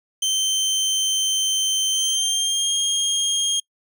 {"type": "tone with pitch glide", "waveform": "25% pulse", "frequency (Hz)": [3110, 3235], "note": ["G7", "G#7"], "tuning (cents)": [-14, -46], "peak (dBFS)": -15, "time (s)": [0.22, 3.6], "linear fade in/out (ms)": 5, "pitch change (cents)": 68, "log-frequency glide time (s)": [1.91, 2.75], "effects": ["noise-tail reverb RT60 0.1 s tail -26 dB re dry"]}